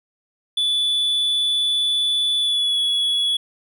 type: tone with pitch glide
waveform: triangle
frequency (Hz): 3465 to 3376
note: A7 to G#7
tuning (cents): -27 to +28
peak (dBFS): -16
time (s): 0.57-3.37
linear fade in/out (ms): 5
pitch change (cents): -45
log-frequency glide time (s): 2.38-2.78
effects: none